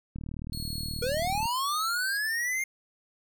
click train, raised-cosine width 5 ms, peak -25 dBFS, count 51, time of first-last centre 0.16-1.455 s, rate 38.6 Hz
sawtooth tone with tremolo, 4333 Hz, C#8, 40 cents flat, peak -32 dBFS, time 0.53-2.17 s, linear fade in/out 0 ms, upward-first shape triangle, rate 0.96 Hz, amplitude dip 50%
square linear sweep, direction up, 466.2 to 2138 Hz, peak -28 dBFS, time 1.02-2.64 s, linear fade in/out 5 ms
effects none

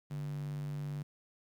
square tone with high-pass filter, 49 Hz, G1, in tune, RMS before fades -39 dBFS, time 0.1-1.03 s, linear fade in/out 10 ms, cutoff 150 Hz, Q 5.9, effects 12-bit

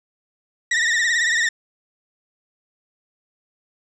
40% pulse tone with vibrato, 1864.7 Hz, A#6, in tune, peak -16 dBFS, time 0.71-1.49 s, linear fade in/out 5 ms, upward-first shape triangle, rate 18 Hz, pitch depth 96 cents each way, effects resampled to 22050 Hz + 7-bit

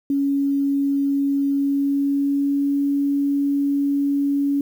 sine tone with pitch glide, 279.1 to 281.9 Hz, C#4 to C#4, +12 to +29 cents, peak -17 dBFS, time 0.1-4.61 s, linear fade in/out 2 ms, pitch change +17 cents, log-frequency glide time 1.55-2.84 s, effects 8-bit

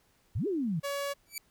sine exponential two-way sweep, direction up then down, 77.78 to 429.3 to 147 Hz, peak -28 dBFS, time 0.35-0.8 s, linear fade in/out 10 ms, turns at 0.47 s
sawtooth tone, 564 Hz, C#5, 30 cents sharp, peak -28 dBFS, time 0.83-1.14 s, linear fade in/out 20 ms
10% pulse tone with exponential growth, 2304 Hz, D7, 34 cents flat, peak -23 dBFS, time 1.26-1.38 s, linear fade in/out 2 ms, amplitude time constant 24 ms
effects pink hiss -68 dBFS RMS until 1.5 s

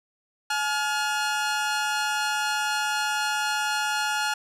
sawtooth tone pair together, 850 / 1418 Hz, G#5 / F6, +40 / +26 cents, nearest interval major sixth, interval 886 cents, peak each -23 dBFS, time 0.5-4.34 s, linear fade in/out 5 ms, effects low-pass 10000 Hz 12 dB/octave

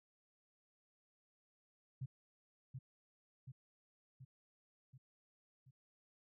sine tone with echo, 130.81 Hz, C3, in tune, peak -40 dBFS, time 2.01-2.06 s, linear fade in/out 10 ms, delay 730 ms, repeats 5, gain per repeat -4 dB, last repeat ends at 5.71 s, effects none

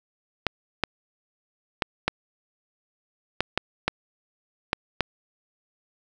clicks, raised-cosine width 0.3 ms, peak -5 dBFS, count 9, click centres 0.467 / 0.837 / 1.822 / 2.08 / 3.406 / 3.576 / 3.88 / 4.731 / 5.007 s, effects none

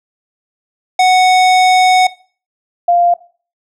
square / sine tone pair in turn, 740 / 697.1 Hz, F#5 / F5, 0 / -3 cents, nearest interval minor second, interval 103 cents, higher first, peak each -7 dBFS, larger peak neither, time 0.99-2.07 / 2.88-3.14 s, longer first, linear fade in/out 5 ms, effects noise-tail reverb RT60 0.4 s tail -19 dB re dry + low-pass 7000 Hz 12 dB/octave

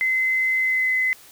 sine tone with pitch glide, 2052 to 2035 Hz, C7 to C7, -34 to -49 cents, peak -18 dBFS, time 0.01-1.13 s, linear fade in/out 0 ms, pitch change -15 cents, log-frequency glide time 0.59-0.9 s, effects white hiss -48 dBFS RMS until 1.31 s

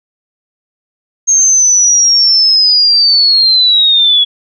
sine linear sweep, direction down, 6460 to 3352 Hz, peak -5 dBFS, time 1.27-4.25 s, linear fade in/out 20 ms, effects none

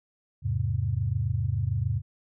sine chord, E augmented, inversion none, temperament equal, 82.41 / 103.83 / 130.81 Hz, E2 / G#2 / B#2, 0 / 0 / 0 cents, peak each -31 / -27 / -29 dBFS, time 0.42-2.02 s, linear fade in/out 50 ms, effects none

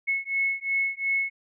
sine beating tone pair, 2190 / 2192.8 Hz, C#7 / C#7, -22 / -19 cents, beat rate 2.8 Hz, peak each -27 dBFS, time 0.07-1.3 s, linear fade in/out 20 ms, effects none

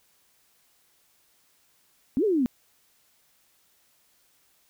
sine exponential two-way sweep, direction up then down, 233.1 to 454.2 to 233.1 Hz, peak -20 dBFS, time 2.17-2.46 s, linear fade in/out 0 ms, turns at 2.24 s, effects white hiss -65 dBFS RMS until 4.69 s

